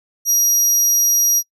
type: tone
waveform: 35% pulse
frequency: 5740 Hz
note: F8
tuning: 47 cents sharp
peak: -9 dBFS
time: 0.25-1.43 s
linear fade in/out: 50 ms
effects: noise-tail reverb RT60 0.1 s tail -26 dB re dry